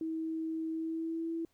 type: tone with pitch glide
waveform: sine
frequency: 321.7 to 330.2 Hz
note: E4 to E4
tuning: -42 to +3 cents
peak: -33 dBFS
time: 0.01-1.45 s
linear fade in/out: 2 ms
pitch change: +45 cents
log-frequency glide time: 0.71-1.33 s
effects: pink hiss -74 dBFS RMS until 1.53 s